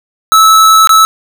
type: tone with dropouts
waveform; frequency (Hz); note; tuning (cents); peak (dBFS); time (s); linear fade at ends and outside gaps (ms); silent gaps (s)
square; 1305; E6; -18; -3; 0.32-1.05; 0; 0.873-0.893
effects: none